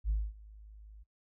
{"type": "tone with ADSR envelope", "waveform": "sine", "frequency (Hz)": 52.6, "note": "G#1", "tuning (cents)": 23, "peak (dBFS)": -25, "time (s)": [0.04, 1.04], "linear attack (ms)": 58, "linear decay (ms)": 230, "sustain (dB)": -24, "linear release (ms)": 19, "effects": ["noise-tail reverb RT60 0.1 s tail -22 dB re dry", "tanh soft clip ceiling -24 dBFS"]}